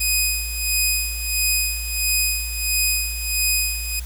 10% pulse tone with tremolo, 2500 Hz, D#7, 8 cents sharp, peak -8 dBFS, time 0-4 s, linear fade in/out 10 ms, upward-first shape sine, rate 1.5 Hz, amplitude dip 70%, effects added 60 Hz sine -28 dBFS peak until 4.05 s + white hiss -42 dBFS RMS until 4.05 s

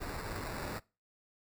pink noise with sample-and-hold, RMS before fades -40 dBFS, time 0-0.8 s, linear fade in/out 20 ms, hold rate 3150 Hz, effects noise-tail reverb RT60 0.3 s tail -23 dB re dry

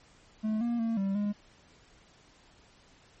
triangle tone with pitch steps, 216.4 / 236.7 / 227.4 / 195.2 / 205.9 Hz, A3 / A#3 / A#3 / G3 / G#3, -29 / +27 / -43 / -7 / -15 cents, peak -25 dBFS, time 0.43-1.33 s, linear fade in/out 20 ms, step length 180 ms, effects pink hiss -60 dBFS RMS until 3.2 s + MP3 32 kbps

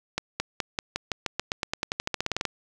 accelerating click train, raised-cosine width 0.2 ms, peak -9 dBFS, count 22, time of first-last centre 0.18-2.453 s, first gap 220 ms, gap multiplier 0.92, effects none

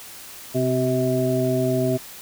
harmonic tone with a mistuned harmonic, 128.8 Hz, C3, 27 cents flat, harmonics 1 / 2 / 3 / 5, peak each -24 / -24 / -24 / -24 dBFS, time 0.54-1.98 s, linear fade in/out 20 ms, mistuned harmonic 3, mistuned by -24 cents, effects white hiss -40 dBFS RMS until 2.21 s

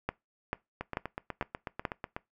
two click trains, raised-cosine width 0.5 ms, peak -20 / -15 dBFS, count 12 / 5, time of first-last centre 0.81-2.165 / 0.09-1.852 s, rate 8.12 / 2.27 Hz, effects noise-tail reverb RT60 0.2 s tail -22 dB re dry

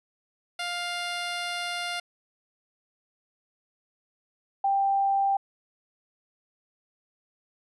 10% pulse / sine tone pair in turn, 702 / 788 Hz, F5 / G5, +9 / +9 cents, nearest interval major second, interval 200 cents, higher second, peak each -21 dBFS, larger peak neither, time 0.59-2 / 4.64-5.37 s, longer first, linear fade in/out 5 ms, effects resampled to 22050 Hz

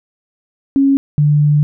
sine tone pair in turn, 274.6 / 147.88 Hz, C#4 / D3, -16 / +12 cents, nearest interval major seventh, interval 1072 cents, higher first, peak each -8 dBFS, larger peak neither, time 0.76-0.97 / 1.18-1.63 s, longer second, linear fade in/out 0 ms, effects none

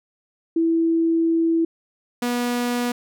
sine / sawtooth tone pair in turn, 329.6 / 242.8 Hz, E4 / B3, 0 / -29 cents, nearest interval perfect fourth, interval 529 cents, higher first, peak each -16 / -17 dBFS, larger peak first, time 0.56-1.65 / 2.22-2.92 s, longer first, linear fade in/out 5 ms, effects none

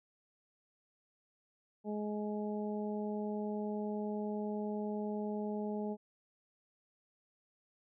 harmonic tone, 210 Hz, G#3, 19 cents sharp, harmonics 1 / 2 / 3 / 4, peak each -37 / -40 / -45 / -47 dBFS, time 1.84-5.97 s, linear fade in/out 50 ms, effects none

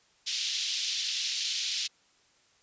pink band-pass noise, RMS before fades -32 dBFS, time 0.26-1.88 s, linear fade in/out 20 ms, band 3200 to 5800 Hz, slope 24 dB/octave, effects white hiss -65 dBFS RMS until 2.62 s + resampled to 16000 Hz

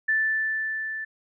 sine tone with level ramp, 1760 Hz, A6, in tune, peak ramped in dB -19 to -30 dBFS, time 0.08-1.05 s, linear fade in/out 10 ms, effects none

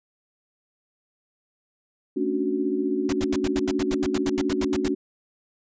sine chord, D major seventh, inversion second, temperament equal with one note detuned, 220 / 277.2 / 292.8 / 370 Hz, A3 / C#4 / D4 / F#4, 0 / 0 / -5 / 0 cents, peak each -31 / -27 / -28 / -26 dBFS, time 2.16-4.95 s, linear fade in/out 10 ms
pink noise bursts, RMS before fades -30 dBFS, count 16, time 3.09-4.881 s, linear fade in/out 2 ms, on 36 ms, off 81 ms
effects resampled to 16000 Hz

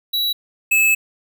square tone pair in turn, 3912 / 2602 Hz, B7 / E7, -17 / -23 cents, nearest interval perfect fifth, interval 706 cents, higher first, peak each -18 / -13 dBFS, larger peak second, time 0.13-0.33 / 0.71-0.95 s, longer second, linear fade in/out 10 ms, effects none

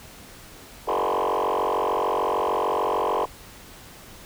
sine tone with frequency modulation, 730 Hz, F#5, 24 cents flat, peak -18 dBFS, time 0.87-3.26 s, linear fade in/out 20 ms, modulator 46.7 Hz, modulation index 7.5, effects tanh soft clip ceiling -20 dBFS + pink hiss -45 dBFS RMS until 4.25 s

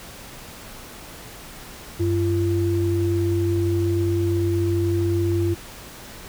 sine tone pair together, 95.91 / 341.8 Hz, G2 / F4, -37 / -37 cents, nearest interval octave + minor seventh, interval 2200 cents, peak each -21 dBFS, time 1.99-5.55 s, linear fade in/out 20 ms, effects pink hiss -40 dBFS RMS until 6.28 s

